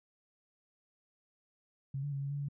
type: tone with pitch steps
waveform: sine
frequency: 136.7 / 144.2 / 138.5 / 139.7 / 143 / 142.1 Hz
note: C#3 / D3 / C#3 / C#3 / D3 / C#3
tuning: -24 / -31 / -1 / +14 / -46 / +43 cents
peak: -34 dBFS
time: 1.94-2.486 s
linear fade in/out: 5 ms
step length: 91 ms
effects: none